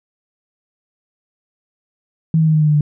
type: tone with pitch steps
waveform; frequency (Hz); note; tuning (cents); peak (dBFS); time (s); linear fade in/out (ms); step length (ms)
sine; 161.1 / 158.88 / 156.69 / 154.54 / 152.41 / 150.31 / 148.24; E3 / D#3 / D#3 / D#3 / D#3 / D3 / D3; -39 / +37 / +12 / -11 / -35 / +41 / +17; -10; 2.34-2.809; 2; 67
effects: none